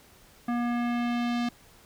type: tone with low-pass filter sweep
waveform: square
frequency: 239.4 Hz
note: A#3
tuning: 46 cents sharp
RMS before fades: -28 dBFS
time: 0.48-1.49 s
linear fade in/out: 5 ms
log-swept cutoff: 1500 to 4500 Hz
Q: 1.2
effects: pink hiss -56 dBFS RMS until 1.85 s